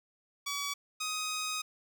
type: tone pair in turn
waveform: 10% pulse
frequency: 1139 / 1254.9 Hz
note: C#6 / D#6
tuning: +47 / +14 cents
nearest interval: major second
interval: 167 cents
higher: second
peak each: -25 dBFS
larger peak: neither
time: 0.46-0.74 / 1-1.62 s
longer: second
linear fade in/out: 10 ms
effects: none